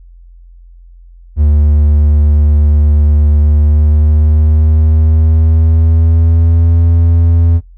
triangle tone with pitch glide, 74.3 to 83.88 Hz, D2 to E2, +21 to +31 cents, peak -3 dBFS, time 1.36-7.61 s, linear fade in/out 50 ms, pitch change +210 cents, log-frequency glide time 3.38-6.81 s, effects noise-tail reverb RT60 0.2 s tail -26 dB re dry + added 43 Hz sine -34 dBFS peak until 7.77 s

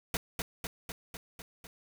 pink noise with echo, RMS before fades -31 dBFS, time 0.14-0.17 s, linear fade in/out 2 ms, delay 250 ms, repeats 6, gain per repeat -3 dB, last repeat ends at 1.67 s, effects none

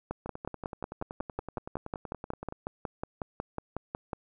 two click trains, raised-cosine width 1 ms, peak -24 / -19 dBFS, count 25 / 23, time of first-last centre 0.26-2.524 / 0.11-4.132 s, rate 10.6 / 5.47 Hz, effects none

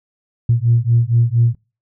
sine beating tone pair, 115.5 / 119.8 Hz, A#2 / A#2, -16 / +48 cents, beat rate 4.3 Hz, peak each -14 dBFS, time 0.49-1.55 s, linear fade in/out 5 ms, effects noise-tail reverb RT60 0.3 s tail -22 dB re dry + tanh soft clip ceiling -4 dBFS

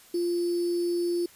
sine tone with sample-and-hold, 347.4 Hz, F4, 9 cents flat, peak -24 dBFS, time 0.14-1.26 s, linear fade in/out 5 ms, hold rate 4900 Hz, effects white hiss -54 dBFS RMS until 1.35 s + resampled to 32000 Hz

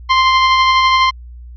sawtooth tone with tremolo, 1046.5 Hz, C6, in tune, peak -4 dBFS, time 0.09-1.11 s, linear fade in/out 20 ms, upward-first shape sine, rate 12 Hz, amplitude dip 25%, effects added 60 Hz sine -31 dBFS peak until 1.56 s + resampled to 11025 Hz

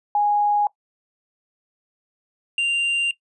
sine / triangle tone pair in turn, 827 / 2782 Hz, G#5 / F7, -8 / -7 cents, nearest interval octave + major sixth, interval 2101 cents, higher second, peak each -16 dBFS, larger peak neither, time 0.15-0.67 / 2.58-3.11 s, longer second, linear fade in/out 2 ms, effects noise-tail reverb RT60 0.1 s tail -20 dB re dry + resampled to 24000 Hz

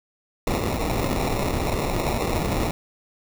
pink noise with sample-and-hold, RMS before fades -24 dBFS, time 0.47-2.71 s, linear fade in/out 2 ms, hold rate 1575 Hz, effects none

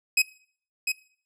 sawtooth tone with echo, 2535 Hz, D#7, 32 cents sharp, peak -14 dBFS, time 0.17-0.22 s, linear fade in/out 5 ms, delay 700 ms, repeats 1, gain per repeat -6 dB, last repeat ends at 0.92 s, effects noise-tail reverb RT60 0.5 s tail -20 dB re dry + low-pass 12000 Hz 12 dB/octave

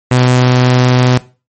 sawtooth tone, 125.6 Hz, B2, 30 cents sharp, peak -3 dBFS, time 0.11-1.18 s, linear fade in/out 5 ms, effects noise-tail reverb RT60 0.3 s tail -17 dB re dry + MP3 32 kbps

